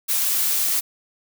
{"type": "noise", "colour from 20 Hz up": "blue", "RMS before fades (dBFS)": -21, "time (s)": [0.08, 0.81], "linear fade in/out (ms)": 20, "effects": []}